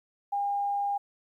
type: tone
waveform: sine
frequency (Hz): 807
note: G#5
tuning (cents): -50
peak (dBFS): -26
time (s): 0.32-0.98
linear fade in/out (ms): 10
effects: 11-bit